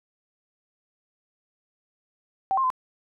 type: tone with pitch steps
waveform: sine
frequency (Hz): 772 / 1061 / 1025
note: G5 / C6 / C6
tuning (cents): -27 / +24 / -36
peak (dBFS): -20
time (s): 2.51-2.702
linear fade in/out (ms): 0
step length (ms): 64
effects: none